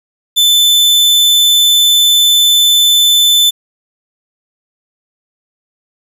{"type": "tone", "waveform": "40% pulse", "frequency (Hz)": 3520, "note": "A7", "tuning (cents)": 0, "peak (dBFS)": -5, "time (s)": [0.36, 3.51], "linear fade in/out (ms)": 20, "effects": ["7-bit"]}